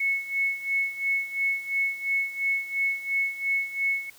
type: tone with tremolo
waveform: sine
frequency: 2200 Hz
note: C#7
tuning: 14 cents flat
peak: -21 dBFS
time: 0-4.1 s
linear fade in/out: 5 ms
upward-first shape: sine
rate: 2.9 Hz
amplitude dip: 80%
effects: white hiss -53 dBFS RMS until 4.18 s